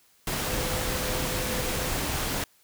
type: tone in noise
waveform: sine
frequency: 508 Hz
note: B4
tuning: 49 cents sharp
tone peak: -36 dBFS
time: 0.46-1.89 s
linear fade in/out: 2 ms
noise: pink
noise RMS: -29 dBFS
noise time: 0.27-2.44 s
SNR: -10 dB
effects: white hiss -62 dBFS RMS until 2.63 s